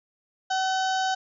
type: harmonic tone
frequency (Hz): 758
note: F#5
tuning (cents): +42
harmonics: 1 / 2 / 4 / 5 / 6 / 7 / 8 / 9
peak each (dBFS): -24 / -30 / -36 / -38 / -40 / -41 / -42 / -43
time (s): 0.5-1.15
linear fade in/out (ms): 10
effects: none